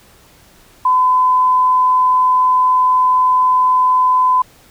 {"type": "tone", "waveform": "sine", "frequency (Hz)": 1013, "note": "B5", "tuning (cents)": 44, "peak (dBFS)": -9, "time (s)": [0.85, 4.42], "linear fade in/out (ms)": 5, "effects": ["pink hiss -47 dBFS RMS until 4.7 s"]}